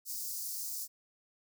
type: high-pass noise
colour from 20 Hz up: white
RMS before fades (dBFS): -39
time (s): 0.05-0.88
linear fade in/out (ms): 50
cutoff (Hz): 4700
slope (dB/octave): 48
effects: none